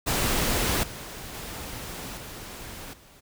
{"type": "noise with level steps", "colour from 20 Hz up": "pink", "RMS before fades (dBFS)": [-25, -39, -37, -40, -53], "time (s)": [0.06, 3.21], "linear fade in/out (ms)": 20, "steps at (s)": [0.83, 1.34, 2.17, 2.93], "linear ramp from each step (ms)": 5, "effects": []}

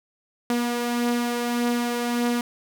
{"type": "beating tone pair", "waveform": "sawtooth", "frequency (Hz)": [239.7, 241.4], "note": ["A#3", "B3"], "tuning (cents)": [48, -39], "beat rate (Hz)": 1.7, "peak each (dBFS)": [-19, -27], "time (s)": [0.5, 2.41], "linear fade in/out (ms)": 2, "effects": []}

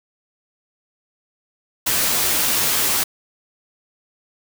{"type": "noise with comb filter", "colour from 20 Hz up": "white", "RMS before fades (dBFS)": -19, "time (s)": [1.86, 3.04], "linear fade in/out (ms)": 10, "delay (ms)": 13, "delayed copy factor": 0.65, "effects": []}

